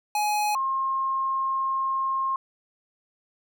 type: tone pair in turn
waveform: square / sine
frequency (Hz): 839 / 1068.5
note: G#5 / C6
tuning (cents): +17 / +36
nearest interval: major third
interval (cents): 419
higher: second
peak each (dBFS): -23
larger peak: neither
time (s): 0.15-0.55 / 0.55-2.36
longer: second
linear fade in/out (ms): 2
effects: none